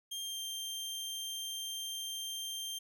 sawtooth tone with pitch glide, 3196 to 3167 Hz, G7 to G7, +33 to +17 cents, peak -35 dBFS, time 0.11-2.79 s, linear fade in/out 10 ms, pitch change -16 cents, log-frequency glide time 0.22-0.4 s, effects none

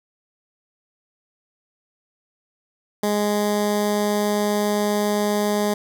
15% pulse tone with notch filter, 207.5 Hz, G#3, 1 cent flat, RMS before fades -21 dBFS, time 3.03-5.74 s, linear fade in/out 5 ms, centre 2500 Hz, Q 1.6, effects none

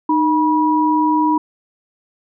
sine tone pair together, 306.9 / 970 Hz, D#4 / B5, -24 / -31 cents, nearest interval octave + minor sixth, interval 1993 cents, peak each -15 dBFS, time 0.09-1.38 s, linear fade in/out 5 ms, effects none

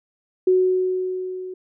sine tone with level ramp, 370 Hz, F#4, in tune, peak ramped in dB -12 to -30 dBFS, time 0.47-1.54 s, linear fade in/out 5 ms, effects none

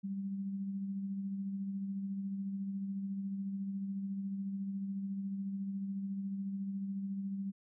sine tone with tremolo, 196 Hz, G3, in tune, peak -34 dBFS, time 0.03-7.52 s, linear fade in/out 20 ms, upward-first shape sine, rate 14 Hz, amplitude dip 35%, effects none

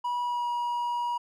triangle tone with pitch glide, 972 to 960.3 Hz, B5 to B5, -28 to -49 cents, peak -25 dBFS, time 0.04-1.18 s, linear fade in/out 10 ms, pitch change -21 cents, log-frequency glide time 0.22-0.48 s, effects none

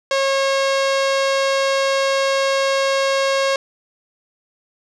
sawtooth tone with low-pass filter, 544 Hz, C#5, 33 cents flat, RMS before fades -18 dBFS, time 0.11-3.56 s, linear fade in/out 2 ms, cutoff 5500 Hz, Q 1.2, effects none

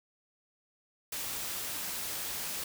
white noise, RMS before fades -37 dBFS, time 1.12-2.64 s, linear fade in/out 5 ms, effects none

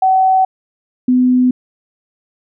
sine tone pair in turn, 757 / 251.7 Hz, F#5 / B3, +39 / +33 cents, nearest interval octave + perfect fifth, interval 1906 cents, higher first, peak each -8 dBFS, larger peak neither, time 0.02-0.45 / 1.08-1.51 s, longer neither, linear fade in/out 5 ms, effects none

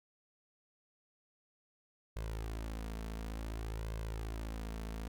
sawtooth tone with flanger, 54.8 Hz, A1, 6 cents flat, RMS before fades -41 dBFS, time 2.16-5.08 s, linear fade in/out 5 ms, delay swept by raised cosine 1.9 to 4.5 ms, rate 0.56 Hz, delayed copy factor +0.55, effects none

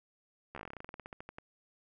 slowing click train, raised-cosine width 0.5 ms, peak -29 dBFS, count 21, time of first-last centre 0.55-1.385 s, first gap 13 ms, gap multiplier 1.11, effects none

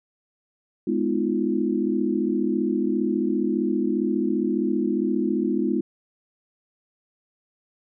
sine chord, F half-diminished seventh, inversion first, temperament just, 209.5 / 251.4 / 314.3 / 349.2 Hz, Ab3 / Cb4 / Eb4 / F4, +15 / +31 / +18 / 0 cents, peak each -26 dBFS, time 0.87-5.81 s, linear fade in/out 5 ms, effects none

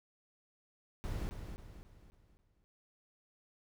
brown noise with echo, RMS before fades -38 dBFS, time 1.04-1.29 s, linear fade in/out 0 ms, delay 270 ms, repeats 5, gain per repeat -7 dB, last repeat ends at 2.64 s, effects none

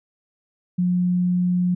sine tone, 179.1 Hz, F3, 44 cents sharp, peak -17 dBFS, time 0.78-1.75 s, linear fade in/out 10 ms, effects none

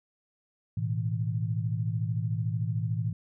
sine chord, A suspended second, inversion none, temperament equal with one note detuned, 110 / 123.47 / 161.24 Hz, A2 / B2 / E3, 0 / 0 / -38 cents, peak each -29 / -33 / -33 dBFS, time 0.77-3.13 s, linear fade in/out 5 ms, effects none

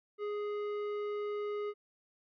triangle tone with tanh clipping, 415.3 Hz, G#4, in tune, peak -36 dBFS, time 0.18-1.74 s, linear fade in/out 50 ms, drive 16 dB, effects none

